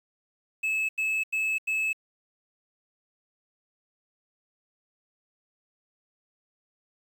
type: tone bursts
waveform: triangle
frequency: 2598 Hz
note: E7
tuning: 26 cents flat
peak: -23 dBFS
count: 4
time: 0.63-1.931 s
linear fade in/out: 10 ms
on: 260 ms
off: 87 ms
effects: 9-bit